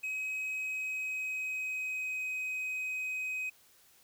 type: tone with pitch glide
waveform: triangle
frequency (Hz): 2540 to 2520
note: D#7 to D#7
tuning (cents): +35 to +21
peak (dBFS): -32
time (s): 0.03-3.5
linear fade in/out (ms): 10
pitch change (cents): -14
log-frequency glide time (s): 0.36-2.28
effects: white hiss -63 dBFS RMS until 4.03 s